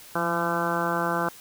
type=harmonic tone with a mistuned harmonic; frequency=170 Hz; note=F3; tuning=46 cents flat; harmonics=1 / 2 / 3 / 4 / 5 / 6 / 7 / 8 / 9; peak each=-32 / -32 / -32 / -32 / -32 / -32 / -32 / -32 / -32 dBFS; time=0.15-1.29 s; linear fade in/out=5 ms; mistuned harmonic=1; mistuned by=+33 cents; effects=white hiss -47 dBFS RMS until 1.4 s